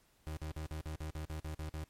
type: tone bursts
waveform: 35% pulse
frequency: 77.9 Hz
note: D#2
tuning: 3 cents sharp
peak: -37 dBFS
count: 11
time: 0.27-1.84 s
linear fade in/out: 0 ms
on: 100 ms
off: 47 ms
effects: pink hiss -70 dBFS RMS until 1.89 s + MP3 64 kbps